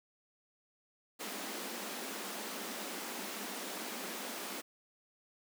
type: high-pass noise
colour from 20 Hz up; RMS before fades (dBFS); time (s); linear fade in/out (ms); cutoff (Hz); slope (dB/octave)
pink; -42; 1.19-4.62; 20; 190; 96
effects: none